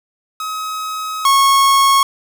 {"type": "tone pair in turn", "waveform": "45% pulse", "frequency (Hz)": [1272, 1096.5], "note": ["D#6", "C#6"], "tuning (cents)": [38, -19], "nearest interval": "minor third", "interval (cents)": 257, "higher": "first", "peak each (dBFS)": [-21, -9], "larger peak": "second", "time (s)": [[0.4, 1.25], [1.25, 2.03]], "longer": "first", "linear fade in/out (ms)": 2, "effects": []}